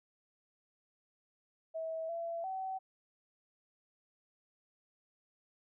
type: tone with pitch steps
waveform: sine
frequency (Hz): 647 / 673 / 761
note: E5 / E5 / F#5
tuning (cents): -32 / +36 / +48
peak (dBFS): -36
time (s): 1.74-2.79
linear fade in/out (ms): 20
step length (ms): 350
effects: none